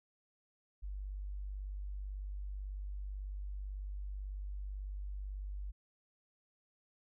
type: tone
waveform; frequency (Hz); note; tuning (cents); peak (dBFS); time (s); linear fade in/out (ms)
sine; 49.06; G1; +2; -39; 0.82-5.72; 20
effects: none